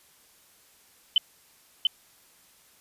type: tone with echo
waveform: sine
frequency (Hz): 3050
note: G7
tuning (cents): -48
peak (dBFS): -16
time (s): 1.16-1.18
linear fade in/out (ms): 2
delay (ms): 690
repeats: 1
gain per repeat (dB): -2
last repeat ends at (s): 1.87
effects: white hiss -59 dBFS RMS until 2.8 s + resampled to 32000 Hz